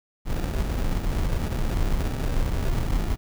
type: noise with sample-and-hold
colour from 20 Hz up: brown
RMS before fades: -24 dBFS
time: 0.25-3.17 s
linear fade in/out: 50 ms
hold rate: 1050 Hz
effects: none